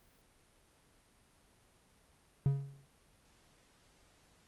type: tone with exponential decay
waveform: triangle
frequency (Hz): 138.59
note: C#3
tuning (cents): 0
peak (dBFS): -22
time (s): 2.46-2.86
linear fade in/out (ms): 0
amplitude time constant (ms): 85
effects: pink hiss -67 dBFS RMS until 4.47 s + Opus 32 kbps